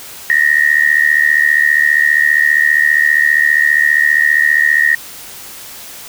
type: tone with amplitude modulation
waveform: sine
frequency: 1864.7 Hz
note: A#6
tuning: in tune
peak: -4 dBFS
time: 0.3-4.95 s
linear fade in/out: 0 ms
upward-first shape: sine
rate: 75 Hz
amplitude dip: 90%
effects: white hiss -32 dBFS RMS until 6.08 s